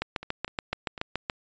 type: two click trains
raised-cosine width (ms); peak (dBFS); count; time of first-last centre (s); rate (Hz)
0.3; -23 / -12; 4 / 10; 0.23-0.978 / 0.02-1.298; 4.01 / 7.04
effects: resampled to 16000 Hz